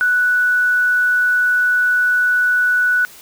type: tone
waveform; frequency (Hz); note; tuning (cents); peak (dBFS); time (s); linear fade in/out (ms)
sine; 1480; F#6; 0; -12; 0.01-3.05; 0
effects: white hiss -41 dBFS RMS until 3.21 s